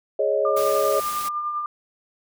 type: chord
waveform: sine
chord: Ab suspended fourth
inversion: none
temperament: just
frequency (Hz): 415.3 / 553.7 / 623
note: Ab4 / Db5 / Eb5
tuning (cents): 0 / -2 / +2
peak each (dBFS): -24 / -22 / -23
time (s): 0.19-1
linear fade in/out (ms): 5
type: tone with tremolo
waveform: sine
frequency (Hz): 1199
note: D6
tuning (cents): +36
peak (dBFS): -22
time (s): 0.45-1.66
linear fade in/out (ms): 2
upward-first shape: triangle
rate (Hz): 10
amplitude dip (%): 45
type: noise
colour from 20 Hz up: white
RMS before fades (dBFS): -33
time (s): 0.56-1.29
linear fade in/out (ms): 10
effects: none